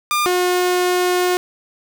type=tone pair in turn; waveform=sawtooth; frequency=1203 / 360.3 Hz; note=D6 / F#4; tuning=+41 / -46 cents; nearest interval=octave + major sixth; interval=2087 cents; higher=first; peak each=-12 / -11 dBFS; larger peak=second; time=0.11-0.26 / 0.26-1.37 s; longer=second; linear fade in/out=0 ms; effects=none